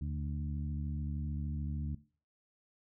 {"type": "harmonic tone with a mistuned harmonic", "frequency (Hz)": 73.42, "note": "D2", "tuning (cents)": 0, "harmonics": [1, 2, 3, 4], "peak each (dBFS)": [-36, -39, -45, -50], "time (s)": [0.01, 1.95], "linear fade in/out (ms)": 5, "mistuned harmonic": 1, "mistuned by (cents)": 83, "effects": ["noise-tail reverb RT60 0.4 s tail -18 dB re dry"]}